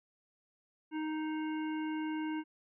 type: harmonic tone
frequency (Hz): 311.1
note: D#4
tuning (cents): 0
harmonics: 1 / 3 / 5 / 7 / 9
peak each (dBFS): -34 / -44 / -48 / -51 / -53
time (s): 0.91-2.44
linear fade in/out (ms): 50
effects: none